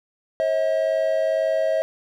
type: tone pair together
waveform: triangle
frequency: 539 / 641 Hz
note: C#5 / E5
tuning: -49 / -49 cents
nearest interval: minor third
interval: 300 cents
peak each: -22 / -18 dBFS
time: 0.4-1.82 s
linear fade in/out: 0 ms
effects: none